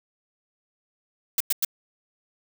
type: noise bursts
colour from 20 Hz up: blue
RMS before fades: -22 dBFS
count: 3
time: 1.38-1.648 s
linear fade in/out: 2 ms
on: 24 ms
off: 98 ms
effects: none